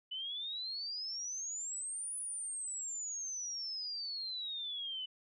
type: exponential two-way sweep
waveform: sine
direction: up then down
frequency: 2979 to 9956 to 2979 Hz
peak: -38 dBFS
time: 0.11-5.06 s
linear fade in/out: 10 ms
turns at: 2.17 s
effects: none